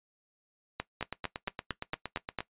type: two click trains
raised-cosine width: 0.3 ms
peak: -19 / -16 dBFS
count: 13 / 8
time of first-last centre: 1.01-2.405 / 0.8-2.387 s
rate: 8.6 / 4.41 Hz
effects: noise-tail reverb RT60 0.1 s tail -17 dB re dry + resampled to 8000 Hz